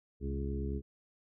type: harmonic tone with a mistuned harmonic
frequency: 69.3 Hz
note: C#2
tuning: in tune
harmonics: 1 / 2 / 3 / 4 / 5 / 6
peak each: -35 / -42 / -41 / -45 / -45 / -43 dBFS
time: 0.2-0.82 s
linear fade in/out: 50 ms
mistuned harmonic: 2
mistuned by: -49 cents
effects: none